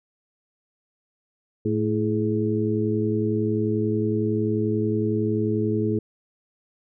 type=harmonic tone with a mistuned harmonic; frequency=110 Hz; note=A2; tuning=in tune; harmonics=1 / 2 / 3 / 4; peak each=-26 / -26 / -26 / -26 dBFS; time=1.65-5.99 s; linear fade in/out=5 ms; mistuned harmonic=4; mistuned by=-76 cents; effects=none